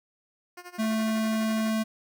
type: tone with tremolo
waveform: 10% pulse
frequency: 355.7 Hz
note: F4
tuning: 32 cents sharp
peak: -31 dBFS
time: 0.57-1.71 s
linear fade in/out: 5 ms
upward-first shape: sine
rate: 12 Hz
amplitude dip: 85%
type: tone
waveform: square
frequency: 220 Hz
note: A3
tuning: in tune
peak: -25 dBFS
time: 0.78-1.84 s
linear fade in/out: 20 ms
effects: none